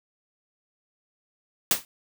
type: noise with exponential decay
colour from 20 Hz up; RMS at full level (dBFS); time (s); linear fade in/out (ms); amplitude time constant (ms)
white; -17; 1.71-1.85; 1; 30
effects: none